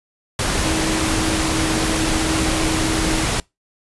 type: tone in noise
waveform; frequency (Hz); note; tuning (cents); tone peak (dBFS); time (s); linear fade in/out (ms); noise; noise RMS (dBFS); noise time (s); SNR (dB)
sine; 318.9; D#4; +43; -22; 0.65-3.25; 2; pink; -20; 0.39-3.4; -5
effects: noise-tail reverb RT60 0.2 s tail -25 dB re dry + resampled to 24000 Hz